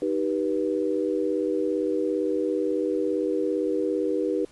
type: chord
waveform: sine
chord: Eb augmented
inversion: none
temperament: just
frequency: 311.1 / 388.9 / 486.1 Hz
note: Eb4 / G4 / B4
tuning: 0 / -14 / -28 cents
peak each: -27 dBFS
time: 0.02-4.45 s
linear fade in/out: 2 ms
effects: pink hiss -55 dBFS RMS until 4.51 s + resampled to 24000 Hz